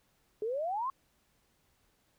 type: exponential sweep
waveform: sine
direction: up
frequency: 413.4 to 1105 Hz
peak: -31 dBFS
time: 0.42-0.9 s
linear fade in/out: 2 ms
effects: pink hiss -72 dBFS RMS until 2.18 s